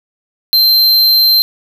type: tone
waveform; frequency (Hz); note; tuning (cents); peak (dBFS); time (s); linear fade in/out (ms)
square; 4129; C8; -24; -7; 0.53-1.42; 0
effects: none